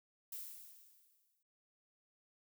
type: noise with exponential decay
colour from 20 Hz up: violet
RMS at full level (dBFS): -44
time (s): 0.32-1.43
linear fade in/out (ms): 5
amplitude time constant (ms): 240
effects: noise-tail reverb RT60 0.2 s tail -25 dB re dry